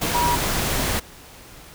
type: tone in noise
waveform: sine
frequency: 962 Hz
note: B5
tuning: 46 cents flat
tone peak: -19 dBFS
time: 0.14-0.36 s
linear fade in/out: 10 ms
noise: pink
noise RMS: -23 dBFS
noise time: 0.01-1 s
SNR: +1 dB
effects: pink hiss -44 dBFS RMS until 1.74 s